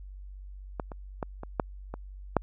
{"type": "clicks", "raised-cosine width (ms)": 1, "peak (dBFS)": [-17, -26, -17, -24, -10, -22, -7], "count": 7, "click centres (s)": [0.798, 0.918, 1.228, 1.434, 1.598, 1.94, 2.367], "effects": ["added 48 Hz sine -41 dBFS peak until 2.42 s"]}